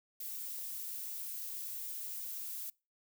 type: noise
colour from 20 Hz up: violet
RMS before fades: -42 dBFS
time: 0.2-2.7 s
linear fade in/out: 5 ms
effects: noise-tail reverb RT60 0.3 s tail -25 dB re dry